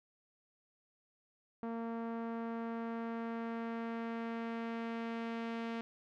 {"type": "tone with low-pass filter sweep", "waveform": "sawtooth", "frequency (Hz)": 229.7, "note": "A#3", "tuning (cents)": -25, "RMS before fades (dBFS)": -40, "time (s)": [1.63, 5.81], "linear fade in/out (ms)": 0, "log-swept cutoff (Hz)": [1100, 2900], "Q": 1, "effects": []}